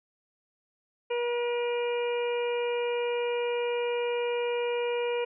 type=harmonic tone with a mistuned harmonic; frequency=480 Hz; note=B4; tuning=49 cents flat; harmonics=1 / 2 / 3 / 4 / 5 / 6; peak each=-27 / -37 / -45 / -47 / -38 / -42 dBFS; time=1.1-5.25 s; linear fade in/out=10 ms; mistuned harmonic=6; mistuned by=-16 cents; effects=none